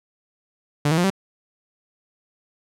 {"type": "tone with pitch steps", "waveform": "sawtooth", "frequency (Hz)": [146.5, 160.68, 176.24, 193.31], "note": ["D3", "E3", "F3", "G3"], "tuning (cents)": [-4, -44, 16, -24], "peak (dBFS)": -13, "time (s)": [0.85, 1.102], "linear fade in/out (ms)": 5, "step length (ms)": 63, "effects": ["low-pass 11000 Hz 12 dB/octave"]}